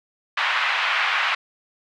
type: band-pass noise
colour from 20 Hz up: white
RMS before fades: -22 dBFS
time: 0.37-1.35 s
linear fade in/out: 5 ms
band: 870 to 2800 Hz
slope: 24 dB/octave
effects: none